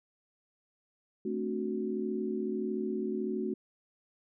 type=chord; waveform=sine; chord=D dominant seventh; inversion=second; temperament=equal; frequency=220 / 261.6 / 293.7 / 370 Hz; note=A3 / C4 / D4 / F#4; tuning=0 / 0 / 0 / 0 cents; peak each=-35 / -39 / -40 / -34 dBFS; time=1.25-3.54 s; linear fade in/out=5 ms; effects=none